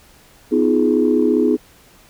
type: chord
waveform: sine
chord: F half-diminished seventh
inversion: second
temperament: just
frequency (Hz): 251.4 / 314.3 / 349.2 / 419.1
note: Cb4 / Eb4 / F4 / Ab4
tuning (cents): +31 / +18 / 0 / +16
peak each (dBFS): -17 / -17 / -20 / -17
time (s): 0.51-1.57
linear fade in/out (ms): 20
effects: tanh soft clip ceiling -3 dBFS + pink hiss -49 dBFS RMS until 2.09 s